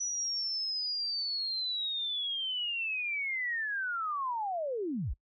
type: linear sweep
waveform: sine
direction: down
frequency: 5920 to 30.28 Hz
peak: -31 dBFS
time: 0-5.14 s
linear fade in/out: 10 ms
effects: noise-tail reverb RT60 0.1 s tail -24 dB re dry